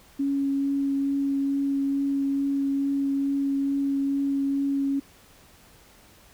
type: tone with vibrato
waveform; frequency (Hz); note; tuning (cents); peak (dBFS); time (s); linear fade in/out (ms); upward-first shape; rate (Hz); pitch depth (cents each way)
sine; 277.2; C#4; 0; -22; 0.19-5; 10; triangle; 2.3; 10
effects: pink hiss -54 dBFS RMS until 6.33 s